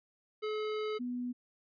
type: tone pair in turn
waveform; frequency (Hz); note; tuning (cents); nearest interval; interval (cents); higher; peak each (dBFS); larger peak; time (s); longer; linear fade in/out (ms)
square / sine; 428.3 / 246.2; A4 / B3; -47 / -5; minor seventh; 958; first; -34 / -34; neither; 0.42-0.99 / 0.99-1.33; first; 20
effects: resampled to 11025 Hz